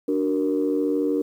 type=chord; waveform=sine; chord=D augmented; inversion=none; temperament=equal with one note detuned; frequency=293.7 / 372.6 / 466.2 Hz; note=D4 / F#4 / A#4; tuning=0 / +12 / 0 cents; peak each=-22 / -26 / -24 dBFS; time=0.08-1.22 s; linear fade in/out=5 ms; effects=tanh soft clip ceiling -12 dBFS + 9-bit